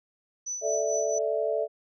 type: tone with tremolo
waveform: sine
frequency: 5980 Hz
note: F#8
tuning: 17 cents sharp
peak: -29 dBFS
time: 0.46-1.19 s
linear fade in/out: 10 ms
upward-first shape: triangle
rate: 4.5 Hz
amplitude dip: 70%
type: chord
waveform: sine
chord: A suspended fourth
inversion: none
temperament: equal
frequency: 440 / 587.3 / 659.3 Hz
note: A4 / D5 / E5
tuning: 0 / 0 / 0 cents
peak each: -29 dBFS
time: 0.61-1.68 s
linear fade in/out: 50 ms
effects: none